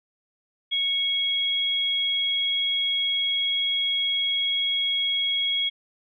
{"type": "tone pair together", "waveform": "sine", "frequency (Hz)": [2209, 3307], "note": ["C#7", "G#7"], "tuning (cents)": [-7, -8], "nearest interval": "perfect fifth", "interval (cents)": 699, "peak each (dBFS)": [-31, -22], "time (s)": [0.71, 5.7], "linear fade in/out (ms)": 20, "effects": []}